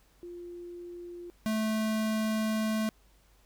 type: tone pair in turn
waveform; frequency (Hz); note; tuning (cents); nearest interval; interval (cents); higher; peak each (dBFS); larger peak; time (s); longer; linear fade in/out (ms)
sine / square; 349.2 / 218; F4 / A3; 0 / -16; minor sixth; 816; first; -40 / -28; second; 0.23-1.3 / 1.46-2.89; second; 0
effects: added 49 Hz sine -62 dBFS peak until 3.45 s + pink hiss -66 dBFS RMS until 3.45 s